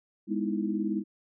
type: chord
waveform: sine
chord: E major seventh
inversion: first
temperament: equal with one note detuned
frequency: 205.3 / 246.9 / 311.1 / 329.6 Hz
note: G#3 / B3 / D#4 / E4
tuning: -20 / 0 / 0 / 0 cents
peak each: -30 / -36 / -33 / -33 dBFS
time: 0.27-1.04 s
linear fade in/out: 50 ms
effects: none